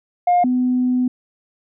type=tone pair in turn; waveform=sine; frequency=710 / 251 Hz; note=F5 / B3; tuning=+28 / +28 cents; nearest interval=octave + tritone; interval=1800 cents; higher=first; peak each=-10 / -14 dBFS; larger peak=first; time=0.27-0.44 / 0.44-1.08 s; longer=second; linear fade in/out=5 ms; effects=tanh soft clip ceiling -9 dBFS